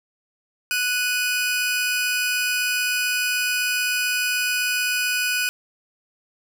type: tone pair together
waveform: sawtooth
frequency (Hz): 1480 / 2489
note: F#6 / D#7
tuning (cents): 0 / 0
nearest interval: major sixth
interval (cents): 900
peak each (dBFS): -20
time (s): 0.71-5.49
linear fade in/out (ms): 0
effects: none